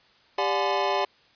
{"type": "tone cluster", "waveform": "square", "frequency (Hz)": [396.6, 584, 726, 847, 1022], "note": ["G4", "D5", "F#5", "G#5", "C6"], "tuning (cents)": [20, -10, -33, 34, -41], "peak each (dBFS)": -30, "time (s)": [0.38, 1.05], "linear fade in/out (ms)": 5, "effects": ["white hiss -59 dBFS RMS until 1.35 s", "resampled to 11025 Hz"]}